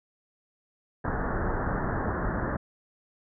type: low-pass noise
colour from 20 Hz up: pink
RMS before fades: -29 dBFS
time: 1.04-2.57 s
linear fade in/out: 10 ms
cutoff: 1800 Hz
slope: 96 dB/octave
effects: none